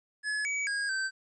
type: tone with pitch steps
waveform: square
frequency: 1702 / 2274 / 1634 / 1551 Hz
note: G#6 / C#7 / G#6 / G6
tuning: +42 / +44 / -29 / -19 cents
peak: -30 dBFS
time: 0.23-1.11 s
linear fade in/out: 50 ms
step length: 220 ms
effects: resampled to 22050 Hz + 12-bit